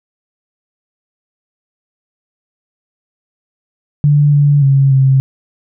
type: tone with pitch steps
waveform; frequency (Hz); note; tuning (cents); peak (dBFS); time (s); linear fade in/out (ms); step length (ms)
sine; 146.2 / 144.4 / 137 / 133.9; D3 / D3 / C#3 / C3; -7 / -29 / -20 / +40; -6; 4.04-5.2; 0; 290
effects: none